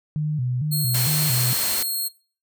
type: tone with vibrato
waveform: sine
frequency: 137.8 Hz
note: C#3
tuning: 10 cents flat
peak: -21 dBFS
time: 0.16-1.53 s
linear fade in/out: 0 ms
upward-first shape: square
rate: 2.2 Hz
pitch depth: 170 cents each way
type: tone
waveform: 5% pulse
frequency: 4256 Hz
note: C8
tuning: 29 cents sharp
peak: -16 dBFS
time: 0.71-2.09 s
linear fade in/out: 20 ms
type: noise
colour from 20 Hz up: white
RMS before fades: -26 dBFS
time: 0.94-1.83 s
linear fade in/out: 5 ms
effects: noise-tail reverb RT60 0.4 s tail -22 dB re dry